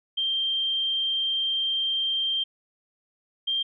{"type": "tone pair in turn", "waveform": "sine", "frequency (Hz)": [3165, 3181], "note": ["G7", "G7"], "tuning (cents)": [16, 25], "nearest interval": "unison", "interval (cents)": 9, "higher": "second", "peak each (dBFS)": -23, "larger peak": "neither", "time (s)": [[0.17, 2.44], [3.47, 3.63]], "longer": "first", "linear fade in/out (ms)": 10, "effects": []}